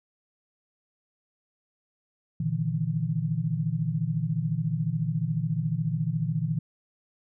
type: tone cluster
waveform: sine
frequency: 118.5 / 150.1 / 164.2 Hz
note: A#2 / D3 / E3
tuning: +29 / +38 / -6 cents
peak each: -31 / -29 / -28 dBFS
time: 2.4-6.59 s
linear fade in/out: 5 ms
effects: none